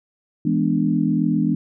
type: chord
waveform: sine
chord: E dominant seventh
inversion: none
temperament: equal with one note detuned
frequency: 164.81 / 207.7 / 246.9 / 294.9 Hz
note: E3 / G#3 / B3 / D4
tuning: 0 / 0 / 0 / +7 cents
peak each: -22 dBFS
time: 0.45-1.55 s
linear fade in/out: 5 ms
effects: none